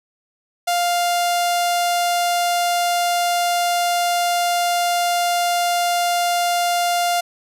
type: tone with notch filter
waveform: sawtooth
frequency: 700 Hz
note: F5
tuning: 4 cents sharp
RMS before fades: -19 dBFS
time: 0.67-7.21 s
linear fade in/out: 10 ms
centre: 1700 Hz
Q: 1.8
effects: resampled to 32000 Hz + 9-bit